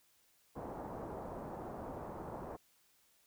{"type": "low-pass noise", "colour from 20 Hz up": "white", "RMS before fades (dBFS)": -45, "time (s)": [0.55, 2.57], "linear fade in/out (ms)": 20, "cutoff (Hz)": 910, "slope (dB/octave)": 24, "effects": ["white hiss -71 dBFS RMS until 3.26 s"]}